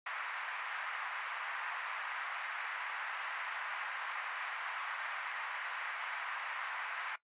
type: band-pass noise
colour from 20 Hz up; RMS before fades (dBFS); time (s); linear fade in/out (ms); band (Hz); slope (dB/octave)
white; -41; 0.06-7.16; 5; 900 to 2100; 24
effects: noise-tail reverb RT60 0.1 s tail -17 dB re dry + resampled to 8000 Hz